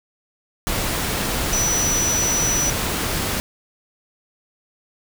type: tone in noise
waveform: sine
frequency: 5920 Hz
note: F#8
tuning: in tune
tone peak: -19 dBFS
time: 1.53-2.7 s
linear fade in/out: 0 ms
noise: pink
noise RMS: -23 dBFS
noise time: 0.67-3.4 s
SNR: +1 dB
effects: none